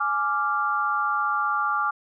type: tone cluster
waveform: sine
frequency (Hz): 838 / 1175 / 1390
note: G#5 / D6 / F6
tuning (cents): +15 / +1 / -9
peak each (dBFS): -29 / -24 / -26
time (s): 0-1.91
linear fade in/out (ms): 10
effects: none